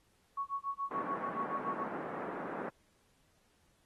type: tone with tremolo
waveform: sine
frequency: 1111 Hz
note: C#6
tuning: 4 cents sharp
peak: -32 dBFS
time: 0.37-1.84 s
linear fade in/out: 5 ms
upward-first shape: sine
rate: 7 Hz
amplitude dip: 100%
type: band-pass noise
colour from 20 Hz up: pink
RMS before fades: -41 dBFS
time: 0.91-2.69 s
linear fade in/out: 2 ms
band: 210 to 1500 Hz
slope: 24 dB/octave
effects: pink hiss -72 dBFS RMS until 3.85 s + AAC 32 kbps